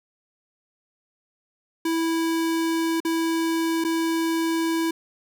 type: tone with dropouts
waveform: square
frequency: 328.4 Hz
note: E4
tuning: 6 cents flat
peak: -22 dBFS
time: 1.85-4.91 s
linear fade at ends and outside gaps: 5 ms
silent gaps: 3.003-3.049 / 3.841-3.847 s
effects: none